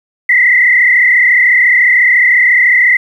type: tone with frequency modulation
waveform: sine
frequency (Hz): 1994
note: B6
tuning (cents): +16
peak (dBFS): -5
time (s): 0.29-2.97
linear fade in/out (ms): 5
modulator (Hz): 34.1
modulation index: 2.4
effects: 7-bit